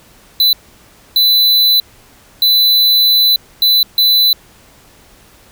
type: tone bursts at uneven times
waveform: square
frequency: 4000 Hz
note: B7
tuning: 21 cents sharp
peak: -8 dBFS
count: 5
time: 0.4-0.53 / 1.16-1.8 / 2.42-3.36 / 3.62-3.83 / 3.98-4.33 s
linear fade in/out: 2 ms
effects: pink hiss -45 dBFS RMS until 5.51 s